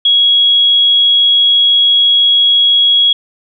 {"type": "tone", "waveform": "sine", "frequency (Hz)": 3322, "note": "G#7", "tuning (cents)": 0, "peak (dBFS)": -6, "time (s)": [0.05, 3.13], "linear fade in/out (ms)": 5, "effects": []}